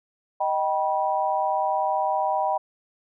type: chord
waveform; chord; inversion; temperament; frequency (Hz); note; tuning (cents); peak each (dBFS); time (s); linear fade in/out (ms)
sine; Eb augmented; none; just; 622.3 / 777.8 / 972.3; Eb5 / G5 / B5; 0 / -14 / -27; -27 / -24 / -26; 0.4-2.58; 10
effects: none